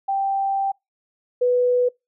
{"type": "tone pair in turn", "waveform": "sine", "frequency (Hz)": [784, 493.9], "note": ["G5", "B4"], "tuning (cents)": [0, 0], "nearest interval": "minor sixth", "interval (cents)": 800, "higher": "first", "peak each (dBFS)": [-19, -15], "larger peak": "second", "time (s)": [[0.08, 0.72], [1.41, 1.89]], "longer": "first", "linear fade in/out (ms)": 10, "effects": ["noise-tail reverb RT60 0.2 s tail -25 dB re dry"]}